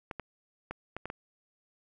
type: clicks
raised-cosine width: 0.5 ms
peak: -22 dBFS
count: 6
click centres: 0.112 / 0.197 / 0.71 / 0.966 / 1.056 / 1.101 s
effects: none